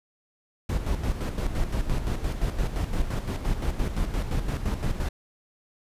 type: noise with tremolo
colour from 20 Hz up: brown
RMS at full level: -25 dBFS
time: 0.69-5.09 s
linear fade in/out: 5 ms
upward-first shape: square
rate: 5.8 Hz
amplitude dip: 55%
effects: resampled to 32000 Hz